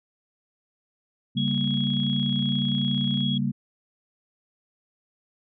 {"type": "chord", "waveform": "sine", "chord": "G diminished", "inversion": "second", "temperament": "equal", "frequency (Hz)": [138.59, 196, 233.1], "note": ["Db3", "G3", "Bb3"], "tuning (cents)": [0, 0, 0], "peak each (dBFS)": -27, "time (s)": [1.35, 3.52], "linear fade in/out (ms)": 20}
{"type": "tone", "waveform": "sine", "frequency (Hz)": 3322, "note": "G#7", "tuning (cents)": 0, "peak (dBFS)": -28, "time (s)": [1.37, 3.38], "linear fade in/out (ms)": 5}
{"type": "click train", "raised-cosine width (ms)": 0.3, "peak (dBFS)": -32, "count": 54, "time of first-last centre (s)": [1.48, 3.206], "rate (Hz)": 30.7}
{"effects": []}